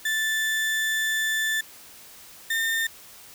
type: tone pair in turn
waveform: 35% pulse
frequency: 1760 / 1811.6 Hz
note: A6 / A#6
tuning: 0 / -50 cents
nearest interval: minor second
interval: 50 cents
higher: second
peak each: -21 dBFS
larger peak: neither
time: 0.05-1.61 / 2.5-2.87 s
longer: first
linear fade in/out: 5 ms
effects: white hiss -47 dBFS RMS until 3.34 s